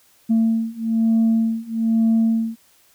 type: beating tone pair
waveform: sine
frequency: 224.9 / 226 Hz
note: A3 / A3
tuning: +38 / +47 cents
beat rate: 1.1 Hz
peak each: -18 / -17 dBFS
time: 0.29-2.56 s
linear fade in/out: 20 ms
effects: tanh soft clip ceiling -11 dBFS + white hiss -56 dBFS RMS until 2.94 s